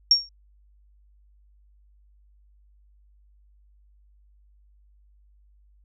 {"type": "tone with exponential decay", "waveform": "sine", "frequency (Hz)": 5540, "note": "F8", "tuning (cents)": -15, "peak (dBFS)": -10, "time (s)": [0.11, 0.29], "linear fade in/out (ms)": 2, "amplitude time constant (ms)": 38, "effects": ["added 50 Hz sine -55 dBFS peak until 5.84 s"]}